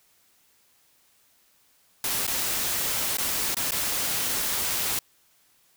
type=noise with dropouts; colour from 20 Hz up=white; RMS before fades=-27 dBFS; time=2.04-4.99 s; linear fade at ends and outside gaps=2 ms; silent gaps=2.267-2.277 / 3.171-3.183 / 3.546-3.568 / 3.709-3.719 s; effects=white hiss -63 dBFS RMS until 5.76 s

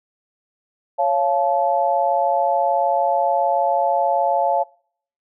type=chord; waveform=sine; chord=Db augmented; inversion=none; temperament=just; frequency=554.4 / 693 / 866.2 Hz; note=Db5 / F5 / A5; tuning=0 / -14 / -27 cents; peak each=-21 / -19 / -20 dBFS; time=0.98-4.64 s; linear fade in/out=20 ms; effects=noise-tail reverb RT60 0.6 s tail -25 dB re dry

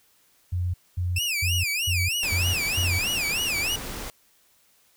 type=tone bursts; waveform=sine; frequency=89.2 Hz; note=F2; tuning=37 cents sharp; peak=-23 dBFS; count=6; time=0.52-2.99 s; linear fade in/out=10 ms; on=220 ms; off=230 ms
type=tone with vibrato; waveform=sawtooth; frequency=2576 Hz; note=E7; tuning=41 cents flat; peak=-21 dBFS; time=1.16-3.76 s; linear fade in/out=5 ms; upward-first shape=sine; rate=3.2 Hz; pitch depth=220 cents each way
type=noise; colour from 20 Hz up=pink; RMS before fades=-35 dBFS; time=2.23-4.1 s; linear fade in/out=0 ms
effects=white hiss -62 dBFS RMS until 4.96 s

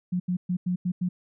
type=tone bursts at uneven times; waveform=sine; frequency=179.7 Hz; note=F3; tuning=50 cents sharp; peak=-23 dBFS; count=6; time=0.12-0.2 / 0.28-0.37 / 0.49-0.57 / 0.66-0.76 / 0.85-0.92 / 1.01-1.09 s; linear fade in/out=10 ms; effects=none

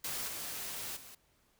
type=noise with level steps; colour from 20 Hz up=white; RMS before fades=-38 / -41 / -52 dBFS; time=0.04-1.15 s; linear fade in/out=5 ms; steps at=0.27 / 0.96 s; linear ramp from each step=10 ms; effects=pink hiss -71 dBFS RMS until 1.59 s

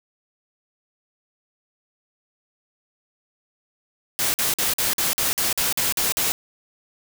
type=noise bursts; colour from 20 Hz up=white; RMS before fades=-22 dBFS; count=11; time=4.19-6.32 s; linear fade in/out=0 ms; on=150 ms; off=48 ms; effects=none

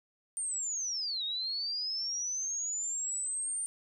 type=linear two-way sweep; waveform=sine; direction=down then up; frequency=8950 to 3700 to 8950 Hz; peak=-32 dBFS; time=0.37-3.66 s; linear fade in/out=0 ms; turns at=1.24 s; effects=12-bit

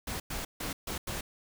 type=noise bursts at uneven times; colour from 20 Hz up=pink; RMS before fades=-36 dBFS; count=5; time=0.07-0.2 / 0.3-0.45 / 0.6-0.73 / 0.87-0.98 / 1.07-1.21 s; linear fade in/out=5 ms; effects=none

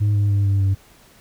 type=tone with pitch steps; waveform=sine; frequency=103.83 / 102.11 / 100.41 / 98.74 / 97.1 Hz; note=G#2 / G#2 / G2 / G2 / G2; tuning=0 / -29 / +42 / +13 / -16 cents; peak=-12 dBFS; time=0-0.75 s; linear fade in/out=20 ms; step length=150 ms; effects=tanh soft clip ceiling -14 dBFS + pink hiss -51 dBFS RMS until 1.2 s

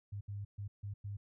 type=tone bursts at uneven times; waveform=sine; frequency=101.3 Hz; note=G#2; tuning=43 cents flat; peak=-39 dBFS; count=5; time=0.12-0.21 / 0.28-0.45 / 0.58-0.68 / 0.83-0.94 / 1.04-1.17 s; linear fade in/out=10 ms; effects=none

